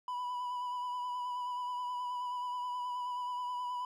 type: tone with vibrato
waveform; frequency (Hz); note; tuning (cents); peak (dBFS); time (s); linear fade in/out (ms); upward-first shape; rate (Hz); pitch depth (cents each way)
triangle; 987.8; B5; 0; -33; 0.08-3.85; 2; sine; 9.4; 23
effects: none